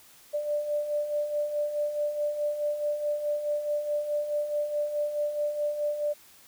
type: beating tone pair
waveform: sine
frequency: 587.3 / 592 Hz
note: D5 / D5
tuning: 0 / +14 cents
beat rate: 4.7 Hz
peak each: -35 / -27 dBFS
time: 0.33-6.14 s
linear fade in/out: 20 ms
effects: white hiss -55 dBFS RMS until 6.47 s